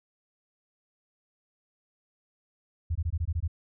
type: tone bursts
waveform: sine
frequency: 82.41 Hz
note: E2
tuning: in tune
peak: -25 dBFS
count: 8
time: 2.9-3.479 s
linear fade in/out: 10 ms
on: 54 ms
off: 21 ms
effects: none